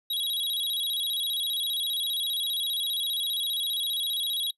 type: tone with vibrato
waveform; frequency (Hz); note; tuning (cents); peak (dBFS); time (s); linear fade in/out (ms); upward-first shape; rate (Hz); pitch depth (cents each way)
square; 3574; A7; +26; -27; 0.1-4.51; 5; square; 15; 120
effects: noise-tail reverb RT60 0.1 s tail -23 dB re dry + resampled to 32000 Hz